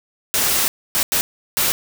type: noise bursts at uneven times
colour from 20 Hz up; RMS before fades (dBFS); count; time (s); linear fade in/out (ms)
white; -18; 4; 0.34-0.68 / 0.95-1.03 / 1.12-1.21 / 1.57-1.72; 0
effects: none